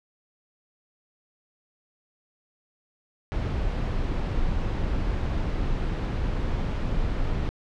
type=noise; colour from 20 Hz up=brown; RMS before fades=-26 dBFS; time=3.32-7.49 s; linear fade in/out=0 ms; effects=low-pass 4000 Hz 12 dB/octave